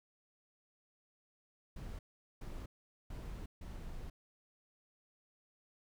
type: noise bursts at uneven times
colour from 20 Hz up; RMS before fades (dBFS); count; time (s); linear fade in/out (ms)
brown; -45; 4; 1.76-1.99 / 2.41-2.66 / 3.1-3.46 / 3.61-4.1; 5
effects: none